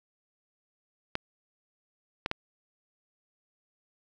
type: clicks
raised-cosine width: 0.3 ms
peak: -13 dBFS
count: 3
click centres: 1.154 / 2.261 / 2.314 s
effects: none